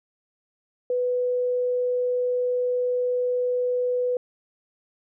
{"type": "tone", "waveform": "sine", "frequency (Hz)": 495.8, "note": "B4", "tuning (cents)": 7, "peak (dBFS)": -21, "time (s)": [0.9, 4.17], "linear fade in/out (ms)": 2, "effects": []}